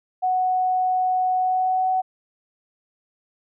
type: tone with pitch glide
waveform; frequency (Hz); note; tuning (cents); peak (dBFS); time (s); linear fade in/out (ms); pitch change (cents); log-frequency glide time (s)
sine; 740 to 748.6; F#5 to F#5; 0 to +20; -18; 0.22-2.02; 20; +20; 1.38-1.89
effects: none